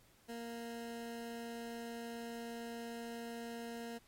20% pulse tone, 233.1 Hz, A#3, in tune, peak -38 dBFS, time 0.28-3.99 s, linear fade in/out 20 ms, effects pink hiss -67 dBFS RMS until 4.07 s + MP3 64 kbps

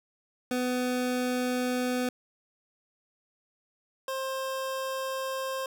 25% pulse tone pair in turn, 250 / 529.7 Hz, B3 / C5, +21 / +21 cents, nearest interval octave + minor second, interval 1300 cents, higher second, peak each -23 / -27 dBFS, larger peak first, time 0.51-2.09 / 4.08-5.66 s, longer neither, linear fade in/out 2 ms, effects none

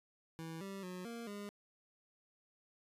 25% pulse tone with pitch steps, 163 / 195.6 / 181.9 / 233.3 / 204.2 Hz, E3 / G3 / F#3 / A#3 / G#3, -19 / -4 / -29 / +2 / -29 cents, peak -40 dBFS, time 0.39-1.49 s, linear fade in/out 0 ms, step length 220 ms, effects resampled to 32000 Hz

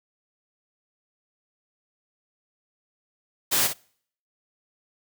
white noise with echo, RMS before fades -22 dBFS, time 3.51-3.68 s, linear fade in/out 20 ms, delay 57 ms, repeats 1, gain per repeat -8 dB, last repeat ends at 3.737 s, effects noise-tail reverb RT60 0.6 s tail -26 dB re dry + high-pass 100 Hz 12 dB/octave

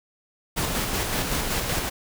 pink noise with tremolo, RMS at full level -25 dBFS, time 0.56-1.9 s, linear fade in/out 20 ms, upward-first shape square, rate 5.3 Hz, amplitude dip 30%, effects none

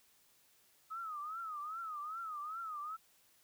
sine tone with vibrato, 1264 Hz, D#6, 27 cents sharp, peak -40 dBFS, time 0.9-2.97 s, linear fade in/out 20 ms, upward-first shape triangle, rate 2.5 Hz, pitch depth 160 cents each way, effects white hiss -69 dBFS RMS until 3.43 s

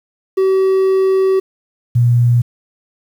triangle / sine tone pair in turn, 381.7 / 120.23 Hz, G4 / B2, -46 / -46 cents, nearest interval octave + minor sixth, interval 2000 cents, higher first, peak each -8 dBFS, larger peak neither, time 0.37-1.4 / 1.95-2.42 s, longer first, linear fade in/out 10 ms, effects 7-bit

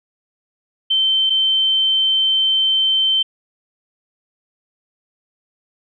sine tone pair in turn, 3100 / 3100 Hz, G7 / G7, -20 / -20 cents, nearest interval unison, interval 0 cents, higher neither, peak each -13 dBFS, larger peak neither, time 0.9-1.3 / 1.3-3.23 s, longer second, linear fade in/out 10 ms, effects none

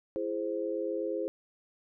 sine chord, E augmented, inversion none, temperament equal with one note detuned, 335 / 415.3 / 523.3 Hz, E4 / G#4 / B#4, +28 / 0 / 0 cents, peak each -35 / -35 / -34 dBFS, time 0.16-1.28 s, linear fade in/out 0 ms, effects none

